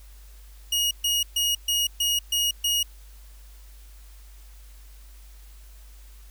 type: tone bursts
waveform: sawtooth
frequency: 2879 Hz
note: F#7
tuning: 48 cents flat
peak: -18 dBFS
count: 7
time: 0.72-2.83 s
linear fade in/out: 5 ms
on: 190 ms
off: 130 ms
effects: added 50 Hz sine -44 dBFS peak until 6.3 s + white hiss -56 dBFS RMS until 6.3 s